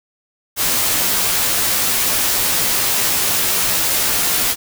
white noise with comb filter, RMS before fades -17 dBFS, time 0.56-4.56 s, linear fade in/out 50 ms, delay 14 ms, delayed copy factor -0.6, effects none

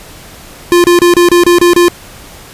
square tone bursts, 349.2 Hz, F4, in tune, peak -4 dBFS, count 8, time 0.72-1.883 s, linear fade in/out 0 ms, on 120 ms, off 29 ms, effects pink hiss -33 dBFS RMS until 2.53 s + resampled to 32000 Hz

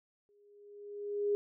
sine tone with exponential growth, 410 Hz, G#4, 22 cents flat, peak -26 dBFS, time 0.29-1.35 s, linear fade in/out 0 ms, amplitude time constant 230 ms, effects none

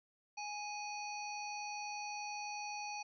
harmonic tone with a mistuned harmonic, 830.6 Hz, G#5, in tune, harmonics 1 / 3 / 5 / 7, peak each -43 / -46 / -50 / -51 dBFS, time 0.37-3.03 s, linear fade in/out 10 ms, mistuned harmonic 5, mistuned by +120 cents, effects none

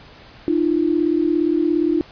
sine tone pair together, 304.9 / 342.2 Hz, D#4 / F4, -35 / -35 cents, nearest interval major second, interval 200 cents, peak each -18 dBFS, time 0.48-2.01 s, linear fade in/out 0 ms, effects pink hiss -44 dBFS RMS until 2.11 s + resampled to 11025 Hz

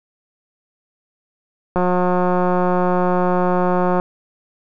click train, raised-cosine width 1 ms, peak -5 dBFS, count 404, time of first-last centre 1.76-3.999 s, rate 180 Hz, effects none

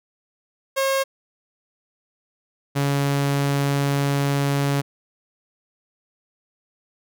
sawtooth tone pair in turn, 540 / 140.73 Hz, C#5 / C#3, -45 / +27 cents, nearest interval octave + major seventh, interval 2328 cents, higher first, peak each -15 dBFS, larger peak neither, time 0.76-1.04 / 2.75-4.82 s, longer second, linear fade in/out 20 ms, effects none

